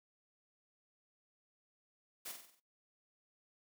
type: noise with echo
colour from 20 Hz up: white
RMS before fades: -45 dBFS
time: 2.25-2.32 s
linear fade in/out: 10 ms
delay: 47 ms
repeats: 6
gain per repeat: -5 dB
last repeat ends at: 2.602 s
effects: noise-tail reverb RT60 0.2 s tail -20 dB re dry + high-pass 200 Hz 12 dB/octave